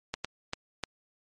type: clicks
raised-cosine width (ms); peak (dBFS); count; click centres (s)
0.2; -14; 4; 0.14 / 0.246 / 0.534 / 0.837
effects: MP3 48 kbps